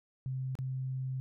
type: tone with dropouts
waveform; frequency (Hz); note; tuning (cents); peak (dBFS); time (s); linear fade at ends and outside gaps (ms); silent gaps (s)
sine; 130.8; C3; 0; -33; 0.26-1.2; 0; 0.553-0.588
effects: none